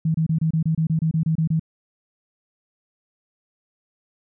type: tone bursts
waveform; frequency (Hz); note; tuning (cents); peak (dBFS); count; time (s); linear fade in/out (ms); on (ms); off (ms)
sine; 160.3; E3; -48; -17; 13; 0.05-1.596; 5; 94; 27
effects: none